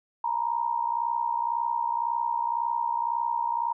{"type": "tone with amplitude modulation", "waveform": "sine", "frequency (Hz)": 939, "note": "A#5", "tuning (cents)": 12, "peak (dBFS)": -21, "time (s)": [0.24, 3.73], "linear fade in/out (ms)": 5, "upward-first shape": "sine", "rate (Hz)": 61.9, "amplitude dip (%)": 80, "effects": []}